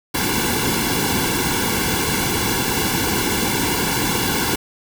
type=noise with comb filter; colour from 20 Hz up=pink; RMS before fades=-20 dBFS; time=0.14-4.56 s; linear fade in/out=10 ms; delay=1.6 ms; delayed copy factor=-0.95; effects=none